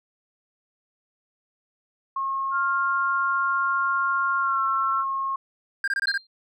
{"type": "tone", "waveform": "sine", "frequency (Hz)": 1082, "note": "C#6", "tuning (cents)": -42, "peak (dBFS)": -24, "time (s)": [2.16, 5.36], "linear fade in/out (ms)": 5}
{"type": "tone with pitch glide", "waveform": "sine", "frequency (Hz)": [1396.9, 1343.9], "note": ["F6", "E6"], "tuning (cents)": [0, 33], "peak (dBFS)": -23, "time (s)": [2.51, 5.05], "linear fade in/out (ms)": 50, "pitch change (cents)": -67, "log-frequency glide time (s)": [4.39, 4.64]}
{"type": "tone bursts", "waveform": "triangle", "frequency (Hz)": 1600, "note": "G6", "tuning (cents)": 35, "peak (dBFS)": -20, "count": 6, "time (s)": [5.84, 6.177], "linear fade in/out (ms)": 2, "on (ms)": 37, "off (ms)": 23}
{"type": "tone with exponential decay", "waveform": "sine", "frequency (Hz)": 4179, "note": "C8", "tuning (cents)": -3, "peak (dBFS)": -21, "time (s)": [6.07, 6.27], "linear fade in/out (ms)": 5, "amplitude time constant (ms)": 42}
{"effects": []}